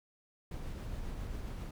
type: noise with tremolo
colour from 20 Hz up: brown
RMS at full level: -39 dBFS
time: 0.51-1.71 s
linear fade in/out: 5 ms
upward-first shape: triangle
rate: 7.4 Hz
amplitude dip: 30%
effects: none